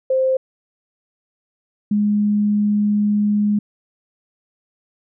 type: tone pair in turn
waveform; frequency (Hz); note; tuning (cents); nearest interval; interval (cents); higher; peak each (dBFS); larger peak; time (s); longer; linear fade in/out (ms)
sine; 523.3 / 207.7; C5 / G#3; 0 / 0; octave + major third; 1600; first; -14; neither; 0.1-0.37 / 1.91-3.59; second; 5
effects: none